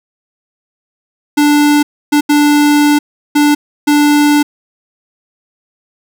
square tone bursts at uneven times, 293.7 Hz, D4, in tune, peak -7 dBFS, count 5, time 1.37-1.83 / 2.12-2.21 / 2.29-2.99 / 3.35-3.55 / 3.87-4.43 s, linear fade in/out 10 ms, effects none

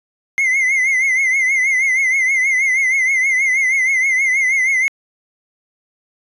triangle tone with vibrato, 2093 Hz, C7, in tune, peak -11 dBFS, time 0.38-4.88 s, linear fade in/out 0 ms, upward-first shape triangle, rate 6.3 Hz, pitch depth 95 cents each way, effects resampled to 24000 Hz

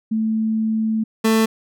sine / 30% pulse tone pair in turn, 220.2 / 221.9 Hz, A3 / A3, +2 / +15 cents, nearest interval unison, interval 13 cents, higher second, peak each -17 / -11 dBFS, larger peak second, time 0.11-1.04 / 1.24-1.46 s, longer first, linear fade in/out 10 ms, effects none

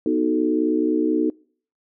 sine chord, B dominant seventh, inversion none, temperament equal, 246.9 / 311.1 / 370 / 440 Hz, B3 / D#4 / F#4 / A4, 0 / 0 / 0 / 0 cents, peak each -25 / -20 / -25 / -25 dBFS, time 0.06-1.3 s, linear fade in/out 2 ms, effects noise-tail reverb RT60 0.5 s tail -26 dB re dry

